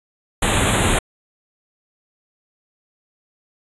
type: band-stop noise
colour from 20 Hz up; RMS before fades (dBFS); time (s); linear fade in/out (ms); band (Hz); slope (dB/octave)
pink; -17; 0.42-0.99; 5; 3900 to 6800; 96
effects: resampled to 24000 Hz